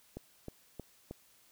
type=click train; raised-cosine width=2 ms; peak=-28 dBFS; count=4; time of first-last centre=0.17-1.11 s; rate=3.19 Hz; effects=white hiss -65 dBFS RMS until 1.51 s